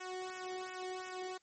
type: tone with flanger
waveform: sawtooth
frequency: 370 Hz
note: F#4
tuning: in tune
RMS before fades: -43 dBFS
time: 0-1.38 s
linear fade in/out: 10 ms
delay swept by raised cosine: 0.22 to 0.78 ms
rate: 2.8 Hz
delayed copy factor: -1
effects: white hiss -75 dBFS RMS until 1.42 s + MP3 32 kbps